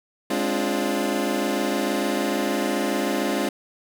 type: chord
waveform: 25% pulse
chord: D half-diminished seventh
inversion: second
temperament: equal with one note detuned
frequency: 207.7 / 267 / 293.7 / 349.2 Hz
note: Ab3 / C4 / D4 / F4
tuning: 0 / +35 / 0 / 0 cents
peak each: -24 dBFS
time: 0.3-3.49 s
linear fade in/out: 5 ms
effects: none